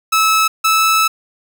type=tone pair in turn; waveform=sawtooth; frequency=1301 / 1308.5 Hz; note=E6 / E6; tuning=-23 / -13 cents; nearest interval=unison; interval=10 cents; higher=second; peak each=-7 dBFS; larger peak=neither; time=0.12-0.48 / 0.64-1.08 s; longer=second; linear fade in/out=10 ms; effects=none